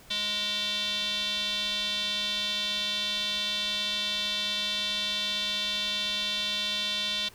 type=tone with band-pass filter; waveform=square; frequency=207.7 Hz; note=G#3; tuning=in tune; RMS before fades=-30 dBFS; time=0.1-7.29 s; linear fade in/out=10 ms; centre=3600 Hz; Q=5.5; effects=pink hiss -53 dBFS RMS until 7.34 s